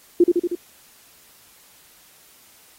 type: tone with echo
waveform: sine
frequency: 349.2 Hz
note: F4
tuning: in tune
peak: -9 dBFS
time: 0.2-0.24 s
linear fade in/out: 5 ms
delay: 78 ms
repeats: 4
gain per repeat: -3 dB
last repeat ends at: 0.552 s
effects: white hiss -52 dBFS RMS until 2.78 s + AAC 48 kbps